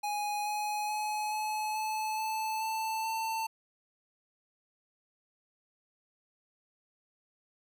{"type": "tone with pitch steps", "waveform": "square", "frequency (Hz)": [830.6, 839.3, 848.1, 856.9, 865.9, 874.9, 884.1, 893.3], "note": ["G#5", "G#5", "G#5", "A5", "A5", "A5", "A5", "A5"], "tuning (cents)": [0, 18, 36, -46, -28, -10, 8, 26], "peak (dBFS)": -32, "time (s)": [0.03, 3.47], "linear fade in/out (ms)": 10, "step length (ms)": 430, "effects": []}